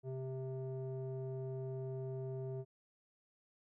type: tone with low-pass filter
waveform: square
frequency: 131.3 Hz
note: C3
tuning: 6 cents sharp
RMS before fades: -42 dBFS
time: 0.03-2.65 s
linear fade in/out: 50 ms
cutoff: 510 Hz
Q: 7
effects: none